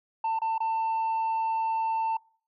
sine tone with dropouts, 895 Hz, A5, 29 cents sharp, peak -22 dBFS, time 0.24-2.17 s, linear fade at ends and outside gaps 5 ms, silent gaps 0.39-0.417 / 0.581-0.603 s, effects noise-tail reverb RT60 0.5 s tail -26 dB re dry + tanh soft clip ceiling -24 dBFS

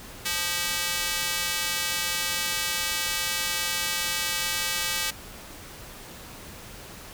square tone with high-pass filter, 174.8 Hz, F3, 2 cents sharp, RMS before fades -28 dBFS, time 0.25-5.11 s, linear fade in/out 10 ms, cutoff 2300 Hz, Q 0.67, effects pink hiss -43 dBFS RMS until 7.13 s

